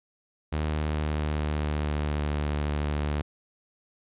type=tone with pitch glide; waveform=sawtooth; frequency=76.6 to 73.95 Hz; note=D#2 to D2; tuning=-27 to +13 cents; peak=-22 dBFS; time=0.52-3.22 s; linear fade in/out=10 ms; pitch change=-60 cents; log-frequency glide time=0.68-2.36 s; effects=resampled to 8000 Hz